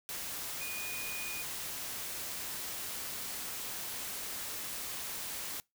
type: tone in noise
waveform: sine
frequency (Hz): 2462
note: D#7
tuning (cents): -19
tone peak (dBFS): -40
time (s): 0.61-1.42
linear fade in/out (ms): 0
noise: white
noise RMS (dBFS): -40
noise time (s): 0.09-5.6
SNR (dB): -3
effects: noise-tail reverb RT60 0.2 s tail -24 dB re dry